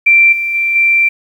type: tone with level steps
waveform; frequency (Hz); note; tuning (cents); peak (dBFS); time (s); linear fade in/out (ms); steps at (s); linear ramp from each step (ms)
sine; 2353; D7; +3; -4 / -14 / -11 / -7; 0.06-1.09; 10; 0.32 / 0.54 / 0.75; 10
effects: 7-bit